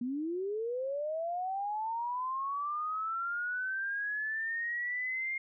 sine linear sweep, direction up, 235 to 2128 Hz, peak -32 dBFS, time 0.01-5.38 s, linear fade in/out 5 ms, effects none

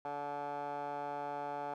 15% pulse tone with band-pass filter, 144.3 Hz, D3, 30 cents flat, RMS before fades -40 dBFS, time 0.05-1.74 s, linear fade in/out 2 ms, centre 850 Hz, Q 9.8, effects none

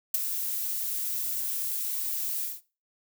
violet noise with ADSR envelope, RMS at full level -22 dBFS, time 0.14-2.61 s, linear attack 5 ms, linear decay 19 ms, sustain -9 dB, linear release 180 ms, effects noise-tail reverb RT60 0.3 s tail -17 dB re dry

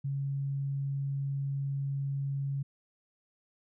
sine tone, 138.59 Hz, C#3, in tune, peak -30 dBFS, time 0.04-2.63 s, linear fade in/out 10 ms, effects none

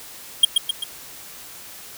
square tone with echo, 3234 Hz, G#7, 47 cents flat, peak -8 dBFS, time 0.43-0.45 s, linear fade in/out 5 ms, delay 130 ms, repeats 3, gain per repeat -5 dB, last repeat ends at 0.84 s, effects white hiss -40 dBFS RMS until 1.97 s

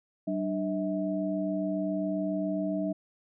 sine tone cluster, 190.6 / 297.9 / 643 Hz, G3 / D4 / E5, -48 / +25 / -43 cents, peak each -32 / -31 / -33 dBFS, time 0.27-2.93 s, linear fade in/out 10 ms, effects none

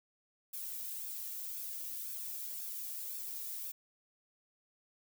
violet noise with flanger, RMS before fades -42 dBFS, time 0.53-3.72 s, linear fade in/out 10 ms, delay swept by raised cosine 0.99 to 1.97 ms, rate 1.9 Hz, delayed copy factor -0.55, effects none

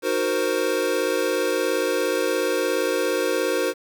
square chord, C half-diminished seventh, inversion first, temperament equal, 311.1 / 370 / 466.2 / 523.3 Hz, Eb4 / Gb4 / Bb4 / C5, 0 / 0 / 0 / 0 cents, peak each -30 / -27 / -26 / -26 dBFS, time 0.02-3.74 s, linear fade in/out 50 ms, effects 8-bit

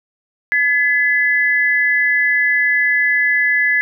sine tone pair together, 1709.4 / 2013 Hz, G#6 / B6, +49 / +33 cents, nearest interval minor third, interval 284 cents, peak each -15 dBFS, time 0.52-3.81 s, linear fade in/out 0 ms, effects none

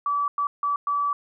sine tone bursts at uneven times, 1151 Hz, D6, 35 cents flat, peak -21 dBFS, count 4, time 0.06-0.28 / 0.38-0.47 / 0.63-0.76 / 0.87-1.13 s, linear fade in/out 2 ms, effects none

